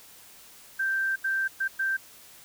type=tone bursts at uneven times; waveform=sine; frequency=1568 Hz; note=G6; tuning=in tune; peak=-24 dBFS; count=4; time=0.79-1.16 / 1.24-1.48 / 1.6-1.68 / 1.79-1.97 s; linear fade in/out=10 ms; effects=white hiss -51 dBFS RMS until 2.44 s